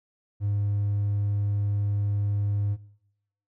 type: tone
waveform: triangle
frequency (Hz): 102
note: G#2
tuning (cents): -31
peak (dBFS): -20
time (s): 0.4-2.77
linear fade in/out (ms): 50
effects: noise-tail reverb RT60 0.8 s tail -23 dB re dry + tanh soft clip ceiling -18 dBFS